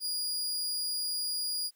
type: tone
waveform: sawtooth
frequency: 4866 Hz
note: D#8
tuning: 39 cents flat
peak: -28 dBFS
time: 0-1.71 s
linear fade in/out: 50 ms
effects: white hiss -73 dBFS RMS until 1.75 s + high-pass 400 Hz 12 dB/octave